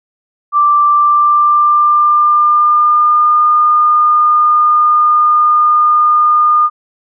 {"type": "tone with pitch glide", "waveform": "sine", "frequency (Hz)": [1174.7, 1216.1], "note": ["D6", "D#6"], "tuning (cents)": [0, -40], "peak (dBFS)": -6, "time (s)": [0.52, 6.7], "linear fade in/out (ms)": 50, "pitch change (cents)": 60, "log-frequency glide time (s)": [0.86, 3.46], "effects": []}